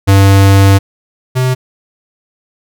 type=tone pair in turn; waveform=square; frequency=98 / 128.23 Hz; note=G2 / C3; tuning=0 / -35 cents; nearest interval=perfect fourth; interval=465 cents; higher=second; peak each=-4 / -10 dBFS; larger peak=first; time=0.07-0.79 / 1.35-1.55 s; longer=first; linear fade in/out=20 ms; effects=none

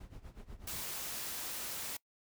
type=noise with tremolo; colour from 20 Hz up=brown; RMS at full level=-47 dBFS; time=0-0.83 s; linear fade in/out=5 ms; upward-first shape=sine; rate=8.2 Hz; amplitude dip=80%
type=noise; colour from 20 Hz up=white; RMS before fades=-41 dBFS; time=0.67-1.97 s; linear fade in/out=5 ms
effects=noise-tail reverb RT60 0.1 s tail -23 dB re dry

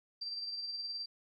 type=tone with tremolo; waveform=sine; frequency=4699 Hz; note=D8; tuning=in tune; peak=-36 dBFS; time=0.21-1.06 s; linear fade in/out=10 ms; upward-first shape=sine; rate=19 Hz; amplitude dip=40%; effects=13-bit

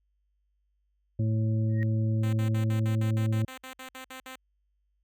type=harmonic tone; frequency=110 Hz; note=A2; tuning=in tune; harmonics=1 / 2 / 3 / 5; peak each=-24 / -33 / -38 / -43 dBFS; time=1.19-3.45 s; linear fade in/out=5 ms
type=tone with exponential growth; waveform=sine; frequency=1874 Hz; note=A#6; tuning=9 cents sharp; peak=-33 dBFS; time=1.69-1.83 s; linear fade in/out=0 ms; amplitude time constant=30 ms
type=tone bursts; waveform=5% pulse; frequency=260 Hz; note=C4; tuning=11 cents flat; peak=-29 dBFS; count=14; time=2.23-4.358 s; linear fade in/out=5 ms; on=100 ms; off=56 ms
effects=added 50 Hz sine -70 dBFS peak until 5.03 s

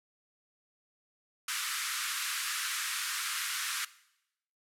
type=band-pass noise; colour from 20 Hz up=pink; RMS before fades=-35 dBFS; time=1.48-3.85 s; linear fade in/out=5 ms; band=1200 to 13000 Hz; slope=48 dB/octave; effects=noise-tail reverb RT60 0.8 s tail -18 dB re dry

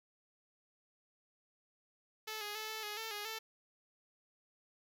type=tone with pitch steps; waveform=5% pulse; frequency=435.1 / 415.3 / 434.6 / 438.4 / 418.1 / 446.2 / 414.4 / 443.2 Hz; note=A4 / G#4 / A4 / A4 / G#4 / A4 / G#4 / A4; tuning=-19 / 0 / -21 / -6 / +12 / +24 / -4 / +13 cents; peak=-29 dBFS; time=2.27-3.39 s; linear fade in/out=10 ms; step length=140 ms; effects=none

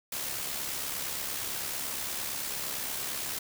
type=noise with amplitude modulation; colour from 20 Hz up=white; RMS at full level=-33 dBFS; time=0.12-3.39 s; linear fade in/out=5 ms; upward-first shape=sine; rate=68.8 Hz; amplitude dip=40%; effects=none

